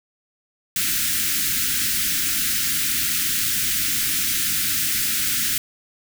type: band-stop noise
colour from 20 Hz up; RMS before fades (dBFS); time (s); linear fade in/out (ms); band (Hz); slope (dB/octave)
white; -22; 0.76-5.58; 2; 320 to 1400; 48
effects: none